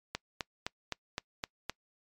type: click train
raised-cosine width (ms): 0.2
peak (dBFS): -16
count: 7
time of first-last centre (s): 0.15-1.696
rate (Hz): 3.88
effects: noise-tail reverb RT60 0.1 s tail -25 dB re dry + MP3 96 kbps